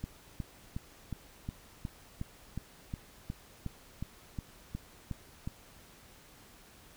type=click train; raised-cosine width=5 ms; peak=-24 dBFS; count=16; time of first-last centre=0.04-5.475 s; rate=2.76 Hz; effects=pink hiss -57 dBFS RMS until 6.96 s